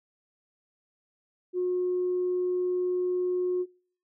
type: tone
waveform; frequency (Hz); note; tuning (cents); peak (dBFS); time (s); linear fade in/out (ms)
sine; 361.8; F#4; -39; -24; 1.53-3.66; 50
effects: noise-tail reverb RT60 0.5 s tail -26 dB re dry + tanh soft clip ceiling -20 dBFS